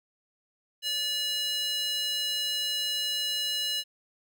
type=tone with high-pass filter; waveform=square; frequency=579 Hz; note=D5; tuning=25 cents flat; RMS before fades=-30 dBFS; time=0.82-3.84 s; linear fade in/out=50 ms; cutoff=3300 Hz; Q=7.8; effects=none